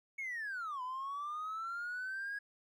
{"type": "linear two-way sweep", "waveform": "triangle", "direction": "down then up", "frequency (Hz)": [2222, 994, 1661], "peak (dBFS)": -35, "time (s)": [0.18, 2.39], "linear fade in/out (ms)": 10, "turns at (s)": 0.82, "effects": ["tanh soft clip ceiling -34 dBFS"]}